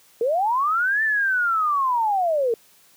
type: linear two-way sweep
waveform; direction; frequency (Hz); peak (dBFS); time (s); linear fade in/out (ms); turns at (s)
sine; up then down; 440 to 1789 to 440; -18; 0.21-2.54; 2; 1.03
effects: white hiss -55 dBFS RMS until 2.96 s + high-pass 100 Hz 12 dB/octave